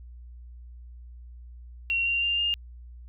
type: tone with pitch steps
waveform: sine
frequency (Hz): 2742 / 2767 / 2793 / 2819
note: F7 / F7 / F7 / F7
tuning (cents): -32 / -17 / -1 / +16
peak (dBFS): -23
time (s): 1.9-2.54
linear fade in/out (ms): 0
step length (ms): 160
effects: added 60 Hz sine -42 dBFS peak until 3.08 s